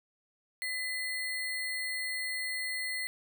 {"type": "tone with sample-and-hold", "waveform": "sine", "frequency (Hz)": 2010, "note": "B6", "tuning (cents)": 30, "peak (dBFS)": -32, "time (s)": [0.62, 3.07], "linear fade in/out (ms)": 0, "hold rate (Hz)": 6300, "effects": []}